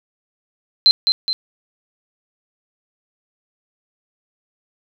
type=tone with echo; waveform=sine; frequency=4100 Hz; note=C8; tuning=36 cents flat; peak=-7 dBFS; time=0.86-0.91 s; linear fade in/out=0 ms; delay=210 ms; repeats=2; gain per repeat=-5 dB; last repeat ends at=1.33 s; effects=none